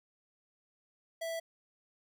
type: tone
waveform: square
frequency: 659.3 Hz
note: E5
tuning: in tune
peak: -36 dBFS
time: 1.21-1.4 s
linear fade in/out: 10 ms
effects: none